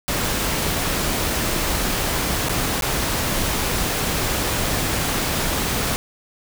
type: noise with dropouts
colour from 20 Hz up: pink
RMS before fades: -22 dBFS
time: 0.08-5.96 s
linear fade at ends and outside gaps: 0 ms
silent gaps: 2.486-2.494 / 2.81-2.822 s
effects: none